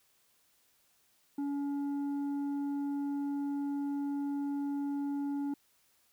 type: tone with tanh clipping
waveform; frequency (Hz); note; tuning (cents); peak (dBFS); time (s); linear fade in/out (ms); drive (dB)
triangle; 283.4; C#4; +38; -33; 1.38-5.54; 5; 10
effects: white hiss -70 dBFS RMS until 6.12 s